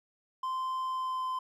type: tone with pitch glide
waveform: triangle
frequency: 1038 to 1030.2 Hz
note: C6 to C6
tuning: -14 to -27 cents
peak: -29 dBFS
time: 0.43-1.39 s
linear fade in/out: 5 ms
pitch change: -13 cents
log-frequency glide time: 0.84-1.28 s
effects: none